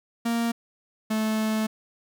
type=tone pair in turn; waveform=45% pulse; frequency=232.7 / 218 Hz; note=A#3 / A3; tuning=-3 / -16 cents; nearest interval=minor second; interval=113 cents; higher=first; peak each=-23 dBFS; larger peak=neither; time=0.25-0.52 / 1.1-1.67 s; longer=second; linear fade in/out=10 ms; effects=none